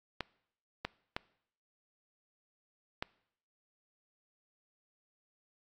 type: clicks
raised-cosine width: 0.3 ms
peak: -18 dBFS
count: 4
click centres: 0.207 / 0.85 / 1.165 / 3.025 s
effects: noise-tail reverb RT60 0.7 s tail -23 dB re dry + AAC 48 kbps